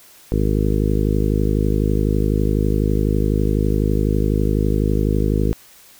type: harmonic tone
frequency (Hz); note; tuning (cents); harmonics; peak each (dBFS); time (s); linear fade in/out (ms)
52; G#1; +3; 1 / 2 / 3 / 4 / 5 / 6 / 7 / 8 / 9; -19 / -22 / -24 / -25 / -26 / -27 / -27 / -28 / -29; 0.32-5.53; 0
effects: white hiss -47 dBFS RMS until 5.99 s